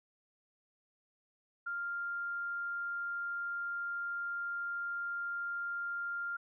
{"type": "tone", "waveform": "sine", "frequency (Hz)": 1396.9, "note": "F6", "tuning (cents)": 0, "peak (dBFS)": -35, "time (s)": [1.66, 6.37], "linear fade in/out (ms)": 10, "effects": []}